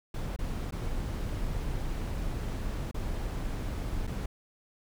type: noise with dropouts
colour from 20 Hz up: brown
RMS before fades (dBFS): -33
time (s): 0.14-4.26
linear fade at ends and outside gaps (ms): 5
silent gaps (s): 0.363-0.388 / 0.709-0.722 / 2.913-2.943 / 4.07-4.074
effects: none